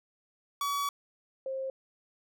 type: tone pair in turn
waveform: 45% pulse / sine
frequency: 1136 / 531.3 Hz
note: C#6 / C5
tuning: +42 / +26 cents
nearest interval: octave + minor second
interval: 1316 cents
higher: first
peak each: -29 / -32 dBFS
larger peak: first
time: 0.61-0.89 / 1.46-1.7 s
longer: first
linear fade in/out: 2 ms
effects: none